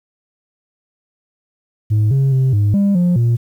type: tone with pitch steps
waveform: sine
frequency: 106.7 / 135.9 / 131.6 / 102.9 / 200.1 / 176.6 / 117.9 Hz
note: G#2 / C#3 / C3 / G#2 / G3 / F3 / A#2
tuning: +47 / -34 / +10 / -16 / +36 / +20 / +20 cents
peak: -8 dBFS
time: 1.9-3.37 s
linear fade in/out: 20 ms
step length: 210 ms
effects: tanh soft clip ceiling -10 dBFS + 8-bit

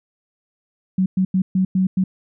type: tone bursts at uneven times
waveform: sine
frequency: 187.4 Hz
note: F#3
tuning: 22 cents sharp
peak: -14 dBFS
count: 6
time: 0.98-1.06 / 1.17-1.25 / 1.34-1.42 / 1.55-1.65 / 1.75-1.87 / 1.97-2.04 s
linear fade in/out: 5 ms
effects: none

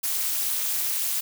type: noise with amplitude modulation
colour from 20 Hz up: blue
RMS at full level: -22 dBFS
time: 0.03-1.21 s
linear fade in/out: 10 ms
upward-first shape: sine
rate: 297 Hz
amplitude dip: 100%
effects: none

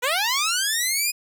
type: linear sweep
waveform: 10% pulse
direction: up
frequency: 466.2 to 2500 Hz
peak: -12 dBFS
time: 0.02-1.12 s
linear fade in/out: 20 ms
effects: none

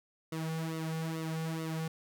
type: tone with flanger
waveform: sawtooth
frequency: 161.1 Hz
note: E3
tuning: 39 cents flat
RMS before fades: -36 dBFS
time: 0.32-1.88 s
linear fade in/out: 5 ms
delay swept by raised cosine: 1.2 to 3.2 ms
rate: 2.3 Hz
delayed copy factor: -0.75
effects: none

